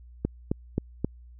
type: click train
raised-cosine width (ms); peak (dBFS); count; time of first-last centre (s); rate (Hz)
3; -12; 4; 0.25-1.046; 3.77
effects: added 60 Hz sine -46 dBFS peak until 1.39 s

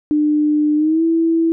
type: tone with pitch glide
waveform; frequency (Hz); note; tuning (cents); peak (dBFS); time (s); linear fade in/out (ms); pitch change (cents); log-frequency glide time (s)
sine; 300 to 329; D4 to E4; +37 to -3; -12; 0.11-1.52; 0; +160; 0.76-1.03
effects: none

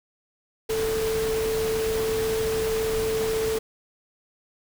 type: tone in noise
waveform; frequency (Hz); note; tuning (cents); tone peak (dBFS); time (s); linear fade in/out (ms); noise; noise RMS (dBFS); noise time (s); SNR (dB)
sine; 442.4; A4; +9; -23; 0.69-3.59; 10; pink; -32; 0.69-3.59; +6
effects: none

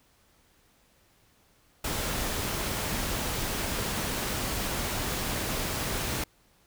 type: noise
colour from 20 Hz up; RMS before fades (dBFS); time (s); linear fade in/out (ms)
pink; -31; 1.84-6.24; 5
effects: pink hiss -64 dBFS RMS until 6.66 s

